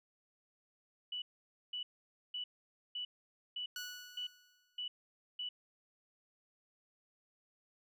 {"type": "tone bursts", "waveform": "sine", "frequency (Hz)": 2960, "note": "F#7", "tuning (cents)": 0, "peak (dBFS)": -38, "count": 8, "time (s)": [1.12, 5.49], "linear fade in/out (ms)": 5, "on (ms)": 100, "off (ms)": 510}
{"type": "tone with exponential decay", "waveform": "15% pulse", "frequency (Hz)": 1473, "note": "F#6", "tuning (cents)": -8, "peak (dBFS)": -33, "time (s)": [3.76, 4.82], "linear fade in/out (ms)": 2, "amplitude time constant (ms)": 230}
{"effects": []}